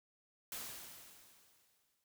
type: noise with exponential decay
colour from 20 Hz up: white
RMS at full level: -43 dBFS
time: 0.52-2.04 s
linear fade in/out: 1 ms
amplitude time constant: 330 ms
effects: none